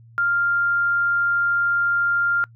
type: tone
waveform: sine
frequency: 1396.9 Hz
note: F6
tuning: in tune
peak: -17 dBFS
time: 0.18-2.44 s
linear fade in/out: 0 ms
effects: noise-tail reverb RT60 0.1 s tail -25 dB re dry + added 115 Hz sine -45 dBFS peak until 2.55 s